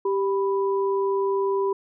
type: tone pair together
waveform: sine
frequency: 392 / 987.8 Hz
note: G4 / B5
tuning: 0 / 0 cents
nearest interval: octave + major third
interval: 1600 cents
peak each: -21 / -28 dBFS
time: 0.05-1.73 s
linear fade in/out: 5 ms
effects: none